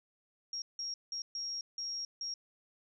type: tone bursts at uneven times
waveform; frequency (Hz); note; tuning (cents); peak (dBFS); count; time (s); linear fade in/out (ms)
sine; 5588; F8; 0; -36; 6; 0.53-0.62 / 0.79-0.94 / 1.12-1.22 / 1.35-1.61 / 1.78-2.05 / 2.21-2.34; 2
effects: none